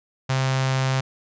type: tone with notch filter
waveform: sawtooth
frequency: 132.3 Hz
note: C3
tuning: 20 cents sharp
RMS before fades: -22 dBFS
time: 0.29-1.01 s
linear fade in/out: 10 ms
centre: 310 Hz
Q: 0.7
effects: resampled to 16000 Hz